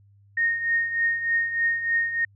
sine tone with tremolo, 1851 Hz, A#6, 13 cents flat, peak -18 dBFS, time 0.37-2.25 s, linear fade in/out 5 ms, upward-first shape triangle, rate 3.3 Hz, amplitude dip 70%, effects added 100 Hz sine -53 dBFS peak until 2.35 s

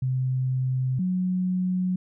sine tone pair in turn, 129.3 / 183.42 Hz, C3 / F#3, -20 / -15 cents, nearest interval tritone, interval 605 cents, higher second, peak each -22 dBFS, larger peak neither, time 0.02-0.99 / 0.99-1.96 s, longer neither, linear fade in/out 5 ms, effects none

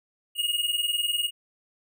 square tone pair together, 2857 / 2877 Hz, F7 / F#7, +39 / -49 cents, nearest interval unison, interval 12 cents, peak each -28 dBFS, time 0.35-1.31 s, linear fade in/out 50 ms, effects none

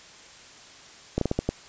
slowing click train, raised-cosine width 2 ms, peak -10 dBFS, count 6, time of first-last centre 1.18-1.49 s, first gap 33 ms, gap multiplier 1.32, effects white hiss -48 dBFS RMS until 1.68 s + resampled to 16000 Hz

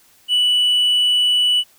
triangle tone with hard clipping, 2960 Hz, F#7, in tune, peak -12 dBFS, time 0.28-1.64 s, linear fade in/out 50 ms, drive 1 dB, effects white hiss -53 dBFS RMS until 1.78 s

